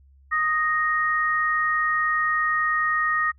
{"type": "tone pair together", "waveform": "sine", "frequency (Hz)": [1244.5, 1864.7], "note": ["D#6", "A#6"], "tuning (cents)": [0, 0], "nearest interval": "perfect fifth", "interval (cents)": 700, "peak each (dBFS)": -23, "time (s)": [0.31, 3.32], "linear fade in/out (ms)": 20, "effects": ["noise-tail reverb RT60 0.1 s tail -25 dB re dry", "added 68 Hz sine -51 dBFS peak until 3.38 s"]}